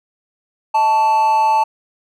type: tone with amplitude modulation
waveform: triangle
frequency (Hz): 880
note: A5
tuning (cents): 0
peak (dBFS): -7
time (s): 0.74-1.64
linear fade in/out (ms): 10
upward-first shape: sine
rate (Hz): 246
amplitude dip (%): 50
effects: none